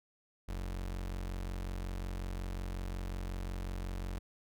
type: tone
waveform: 35% pulse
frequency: 45.5 Hz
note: F#1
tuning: 28 cents flat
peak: -35 dBFS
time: 0.48-4.19 s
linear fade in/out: 10 ms
effects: none